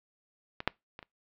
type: clicks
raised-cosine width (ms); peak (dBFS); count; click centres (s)
0.3; -20 / -8 / -26 / -30; 4; 0.604 / 0.676 / 0.991 / 1.028
effects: noise-tail reverb RT60 0.2 s tail -25 dB re dry + low-pass 4000 Hz 12 dB/octave